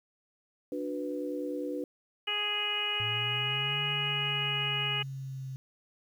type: chord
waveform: sine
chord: B minor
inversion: first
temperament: equal with one note detuned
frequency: 293.7 / 363.6 / 493.9 Hz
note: D4 / F#4 / B4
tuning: 0 / -30 / 0 cents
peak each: -35 / -39 / -36 dBFS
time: 0.72-1.84 s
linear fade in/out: 2 ms
type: harmonic tone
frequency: 415.8 Hz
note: G#4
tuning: 2 cents sharp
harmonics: 1 / 2 / 3 / 4 / 5 / 6 / 7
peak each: -43 / -42 / -41 / -42 / -40 / -35 / -31 dBFS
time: 2.27-5.03 s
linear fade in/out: 10 ms
type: exponential two-way sweep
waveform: sine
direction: up then down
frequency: 110.8 to 144.2 to 131.9 Hz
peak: -36 dBFS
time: 3-5.56 s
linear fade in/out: 0 ms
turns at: 3.81 s
effects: 10-bit